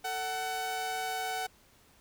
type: tone pair together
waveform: sawtooth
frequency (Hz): 445.2 / 749.7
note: A4 / F#5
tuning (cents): +20 / +23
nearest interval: major sixth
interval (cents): 903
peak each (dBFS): -38 / -29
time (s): 0.04-1.47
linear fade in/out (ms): 10
effects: pink hiss -62 dBFS RMS until 2 s